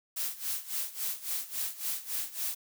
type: noise with tremolo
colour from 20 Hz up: blue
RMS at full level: -32 dBFS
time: 0.16-2.55 s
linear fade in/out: 10 ms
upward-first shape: sine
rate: 3.6 Hz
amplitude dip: 85%
effects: none